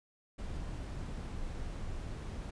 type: noise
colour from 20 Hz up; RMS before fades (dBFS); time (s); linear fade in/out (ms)
brown; -40; 0.38-2.51; 10
effects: resampled to 22050 Hz

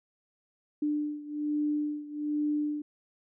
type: beating tone pair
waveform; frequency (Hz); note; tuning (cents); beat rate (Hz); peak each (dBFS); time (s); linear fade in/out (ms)
sine; 297.1 / 298.3; D4 / D4; +20 / +27; 1.2; -30 / -33; 0.82-2.82; 5
effects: none

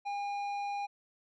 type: tone with tanh clipping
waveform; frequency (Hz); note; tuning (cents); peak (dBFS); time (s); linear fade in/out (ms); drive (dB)
sine; 810; G#5; -43; -35; 0.05-0.87; 20; 10
effects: none

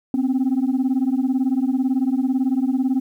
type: beating tone pair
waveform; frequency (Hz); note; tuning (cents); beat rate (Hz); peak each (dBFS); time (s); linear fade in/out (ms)
sine; 252.4 / 270.4; B3 / C#4; +38 / -43; 18; -18 / -18; 0.14-3; 2
effects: tanh soft clip ceiling -14 dBFS + 9-bit

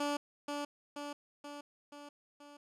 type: tone with echo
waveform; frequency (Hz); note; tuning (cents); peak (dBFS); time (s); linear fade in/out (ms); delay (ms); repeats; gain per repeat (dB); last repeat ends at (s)
15% pulse; 290; D4; -22; -26; 0-0.17; 5; 480; 5; -4; 2.57
effects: low-pass 9000 Hz 12 dB/octave

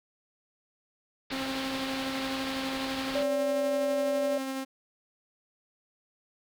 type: low-pass noise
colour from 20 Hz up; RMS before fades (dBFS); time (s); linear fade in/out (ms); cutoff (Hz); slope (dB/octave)
white; -38; 1.3-3.23; 5; 4600; 48
type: tone with tremolo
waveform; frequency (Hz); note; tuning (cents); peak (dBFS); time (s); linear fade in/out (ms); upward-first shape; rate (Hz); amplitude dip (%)
sawtooth; 266.5; C4; +32; -27; 1.31-4.65; 20; sine; 12; 25
type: tone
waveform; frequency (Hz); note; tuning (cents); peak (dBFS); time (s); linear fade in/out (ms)
sine; 574; D5; -40; -26; 3.15-4.38; 5
effects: none

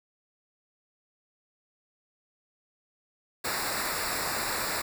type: noise with comb filter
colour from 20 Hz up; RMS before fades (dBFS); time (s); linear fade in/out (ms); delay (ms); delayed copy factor
pink; -31; 3.44-4.82; 10; 0.32; -0.85
effects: none

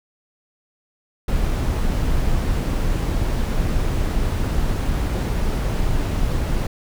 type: noise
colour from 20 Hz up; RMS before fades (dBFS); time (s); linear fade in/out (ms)
brown; -20; 1.28-6.67; 5
effects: none

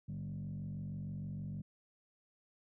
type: tone with frequency modulation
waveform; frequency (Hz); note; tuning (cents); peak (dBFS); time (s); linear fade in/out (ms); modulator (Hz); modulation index
sine; 152.2; D#3; -38; -38; 0.08-1.62; 10; 46.4; 1.2
effects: tanh soft clip ceiling -36 dBFS

